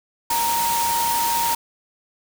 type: tone in noise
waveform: sine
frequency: 932.3 Hz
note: A#5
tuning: in tune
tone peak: -20 dBFS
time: 0.3-1.55 s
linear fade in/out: 5 ms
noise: white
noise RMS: -25 dBFS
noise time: 0.3-1.55 s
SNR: +2 dB
effects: none